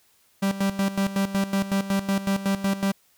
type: tone with tremolo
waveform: 45% pulse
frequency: 196 Hz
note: G3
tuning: in tune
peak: -20 dBFS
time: 0.42-2.92 s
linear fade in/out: 10 ms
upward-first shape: square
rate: 5.4 Hz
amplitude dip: 75%
effects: white hiss -62 dBFS RMS until 3.17 s